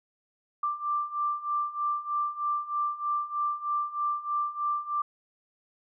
sine beating tone pair, 1178 / 1181.2 Hz, D6 / D6, +5 / +10 cents, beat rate 3.2 Hz, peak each -32 / -29 dBFS, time 0.63-5.02 s, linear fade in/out 5 ms, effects none

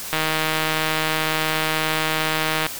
click train, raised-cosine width 0.3 ms, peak -5 dBFS, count 399, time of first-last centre 0.13-2.665 s, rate 157 Hz, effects white hiss -32 dBFS RMS until 2.79 s

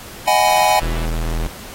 square chord, G# minor seventh, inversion second, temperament just, 623 / 747.5 / 830.6 / 996.7 Hz, D#5 / F#5 / G#5 / B5, +2 / +17 / 0 / +16 cents, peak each -20 / -17 / -16 / -21 dBFS, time 0.27-0.8 s, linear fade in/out 10 ms
click train, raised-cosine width 0.3 ms, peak -17 dBFS, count 95, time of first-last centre 0.48-1.05 s, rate 165 Hz
square tone, 40.51 Hz, E1, 29 cents flat, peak -19 dBFS, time 0.82-1.47 s, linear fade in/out 0 ms
effects pink hiss -36 dBFS RMS until 1.74 s + AAC 48 kbps

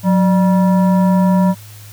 sine tone with frequency modulation, 183.3 Hz, F#3, 16 cents flat, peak -9 dBFS, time 0.03-1.55 s, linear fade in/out 50 ms, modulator 779 Hz, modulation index 0.56, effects added 105 Hz sine -35 dBFS peak until 1.92 s + white hiss -41 dBFS RMS until 1.92 s

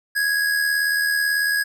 square tone with amplitude modulation, 1661.2 Hz, G#6, in tune, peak -17 dBFS, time 0.15-1.64 s, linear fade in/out 20 ms, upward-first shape sine, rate 78.2 Hz, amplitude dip 45%, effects none

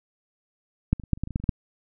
clicks, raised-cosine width 5 ms, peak -7 / -22 / -29 / -8 / -30 / -15 / -23 / -24 / -11 / -27 / -20 / -6 dBFS, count 12, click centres 0.93 / 0.998 / 1.037 / 1.133 / 1.175 / 1.236 / 1.274 / 1.307 / 1.359 / 1.4 / 1.44 / 1.492 s, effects none

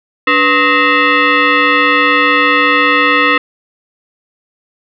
sine tone with frequency modulation, 290 Hz, D4, 22 cents flat, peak -7 dBFS, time 0.27-3.38 s, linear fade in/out 5 ms, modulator 783 Hz, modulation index 3.1, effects none

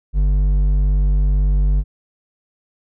sine tone with hard clipping, 49 Hz, G1, in tune, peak -14 dBFS, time 0.13-1.84 s, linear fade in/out 50 ms, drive 6 dB, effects none

